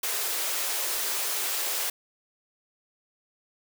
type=high-pass noise; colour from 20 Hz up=white; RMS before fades=-29 dBFS; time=0.03-1.9 s; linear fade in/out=5 ms; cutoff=340 Hz; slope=48 dB/octave; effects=none